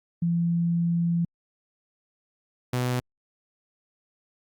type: tone pair in turn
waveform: sine / sawtooth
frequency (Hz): 170 / 124.77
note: F3 / B2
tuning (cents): -46 / +18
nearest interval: perfect fourth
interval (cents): 536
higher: first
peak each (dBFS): -21 / -20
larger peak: second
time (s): 0.22-1.25 / 2.73-3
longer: first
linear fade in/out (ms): 5
effects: Opus 48 kbps

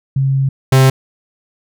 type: tone pair in turn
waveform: sine / 45% pulse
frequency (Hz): 135.4 / 132.23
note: C#3 / C3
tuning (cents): -40 / +19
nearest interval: unison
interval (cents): 41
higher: first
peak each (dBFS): -11 / -6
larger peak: second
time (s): 0.16-0.49 / 0.72-0.9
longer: first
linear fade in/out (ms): 5
effects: none

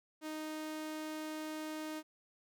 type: tone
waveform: sawtooth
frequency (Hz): 310.3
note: D#4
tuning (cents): -5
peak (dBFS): -36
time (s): 0.21-2.03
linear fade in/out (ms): 50
effects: none

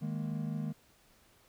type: chord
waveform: triangle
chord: D# suspended fourth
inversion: none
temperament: equal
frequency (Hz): 155.56 / 207.7 / 233.1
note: D#3 / G#3 / A#3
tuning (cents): 0 / 0 / 0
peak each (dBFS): -34 / -37 / -38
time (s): 0.01-0.73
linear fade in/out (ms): 20
effects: pink hiss -65 dBFS RMS until 1.48 s

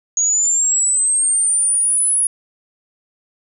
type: linear sweep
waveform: sine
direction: up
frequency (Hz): 6645 to 10410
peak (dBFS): -13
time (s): 0.17-2.27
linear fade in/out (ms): 2
effects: none

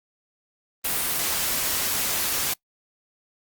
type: noise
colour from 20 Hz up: white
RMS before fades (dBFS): -25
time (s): 0.84-2.54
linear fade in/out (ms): 10
effects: noise-tail reverb RT60 0.1 s tail -24 dB re dry + Opus 32 kbps

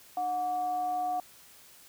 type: tone with frequency modulation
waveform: sine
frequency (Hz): 729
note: F#5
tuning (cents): -26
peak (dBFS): -28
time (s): 0.17-1.2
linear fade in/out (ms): 2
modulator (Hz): 425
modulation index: 0.27
effects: white hiss -55 dBFS RMS until 1.88 s

